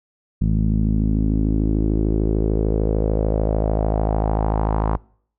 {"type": "tone with low-pass filter sweep", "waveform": "sawtooth", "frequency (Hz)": 53.4, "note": "G#1", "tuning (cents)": 49, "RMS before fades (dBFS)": -19, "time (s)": [0.41, 4.97], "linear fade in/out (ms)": 5, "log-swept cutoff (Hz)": [190, 1000], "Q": 3.1, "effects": ["noise-tail reverb RT60 0.6 s tail -26 dB re dry"]}